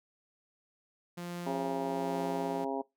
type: tone with tremolo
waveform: sawtooth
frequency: 174.61 Hz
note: F3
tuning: in tune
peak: -33 dBFS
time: 1.17-2.65 s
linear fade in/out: 10 ms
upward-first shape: triangle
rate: 1.2 Hz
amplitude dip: 40%
type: harmonic tone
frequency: 135.7 Hz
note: C#3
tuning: 36 cents flat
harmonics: 2 / 3 / 4 / 5 / 6 / 7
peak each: -37 / -38 / -40 / -39 / -40 / -40 dBFS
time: 1.46-2.82 s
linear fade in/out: 10 ms
effects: noise-tail reverb RT60 0.2 s tail -22 dB re dry